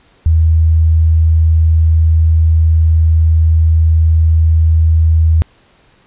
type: tone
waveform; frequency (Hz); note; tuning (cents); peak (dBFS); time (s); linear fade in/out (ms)
sine; 80.4; E2; -43; -6; 0.26-5.42; 0
effects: pink hiss -50 dBFS RMS until 6.06 s + resampled to 8000 Hz